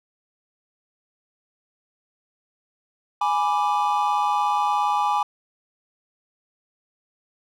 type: chord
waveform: triangle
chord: G# diminished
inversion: none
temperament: equal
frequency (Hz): 830.6 / 987.8 / 1174.7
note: G#5 / B5 / D6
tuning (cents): 0 / 0 / 0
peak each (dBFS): -20 / -23 / -23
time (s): 3.21-5.23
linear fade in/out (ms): 5
effects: none